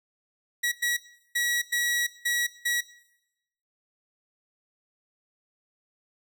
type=tone bursts at uneven times; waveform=sawtooth; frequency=1922 Hz; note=B6; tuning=48 cents flat; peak=-20 dBFS; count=6; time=0.63-0.72 / 0.82-0.97 / 1.35-1.62 / 1.72-2.07 / 2.25-2.47 / 2.65-2.81 s; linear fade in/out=10 ms; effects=noise-tail reverb RT60 0.9 s tail -20 dB re dry